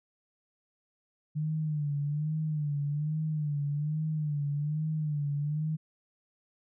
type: tone with vibrato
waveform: sine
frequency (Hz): 150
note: D3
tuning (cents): +37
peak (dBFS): -28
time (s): 1.35-5.77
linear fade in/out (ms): 20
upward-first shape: sine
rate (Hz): 1.2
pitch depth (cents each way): 76
effects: none